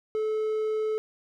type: tone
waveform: triangle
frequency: 433.4 Hz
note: A4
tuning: 26 cents flat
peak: -23 dBFS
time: 0.15-0.98 s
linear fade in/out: 0 ms
effects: none